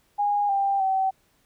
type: tone with pitch steps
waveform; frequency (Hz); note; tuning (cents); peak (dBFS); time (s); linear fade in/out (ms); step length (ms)
sine; 820 / 791 / 766; G#5 / G5 / G5; -22 / +15 / -40; -20; 0.18-1.11; 20; 310
effects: pink hiss -65 dBFS RMS until 1.45 s